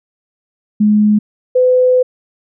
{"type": "tone pair in turn", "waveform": "sine", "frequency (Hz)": [210.5, 505.5], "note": ["G#3", "B4"], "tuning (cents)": [24, 40], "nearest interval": "octave + minor third", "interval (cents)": 1516, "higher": "second", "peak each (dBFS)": -7, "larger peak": "neither", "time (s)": [[0.8, 1.19], [1.55, 2.03]], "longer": "second", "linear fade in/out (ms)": 10, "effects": []}